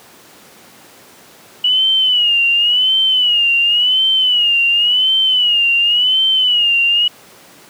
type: tone with vibrato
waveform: sine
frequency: 2932 Hz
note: F#7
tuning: 16 cents flat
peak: -10 dBFS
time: 1.64-7.08 s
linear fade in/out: 5 ms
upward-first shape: sine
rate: 0.92 Hz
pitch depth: 100 cents each way
effects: pink hiss -42 dBFS RMS until 7.69 s + high-pass 200 Hz 12 dB/octave